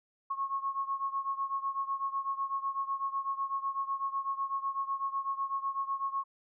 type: beating tone pair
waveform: sine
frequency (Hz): 1091 / 1099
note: C#6 / C#6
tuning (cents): -28 / -15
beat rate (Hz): 8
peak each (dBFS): -33 / -36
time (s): 0.3-6.24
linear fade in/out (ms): 10
effects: none